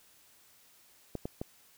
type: clicks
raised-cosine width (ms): 2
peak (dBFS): -22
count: 3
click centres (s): 1.153 / 1.255 / 1.415
effects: white hiss -62 dBFS RMS until 1.77 s